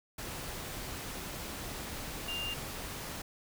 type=tone in noise; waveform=sine; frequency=2800 Hz; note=F7; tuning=4 cents sharp; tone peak=-35 dBFS; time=2.28-2.54 s; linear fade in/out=5 ms; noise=pink; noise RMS=-41 dBFS; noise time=0.18-3.22 s; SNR=+3 dB; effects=none